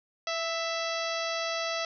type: harmonic tone with a mistuned harmonic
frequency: 663 Hz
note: E5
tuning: 10 cents sharp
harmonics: 1 / 2 / 3 / 4 / 5 / 6 / 7 / 8 / 9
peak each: -33 / -36 / -38 / -39 / -40 / -41 / -41 / -42 / -43 dBFS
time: 0.27-1.85 s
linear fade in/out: 2 ms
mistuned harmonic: 2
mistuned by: -21 cents
effects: none